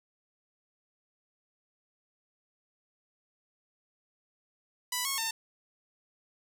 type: tone with pitch steps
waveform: 5% pulse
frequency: 990 / 1094 / 902 Hz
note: B5 / C#6 / A5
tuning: +4 / -23 / +43 cents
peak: -18 dBFS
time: 4.92-5.31 s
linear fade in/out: 5 ms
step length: 130 ms
effects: none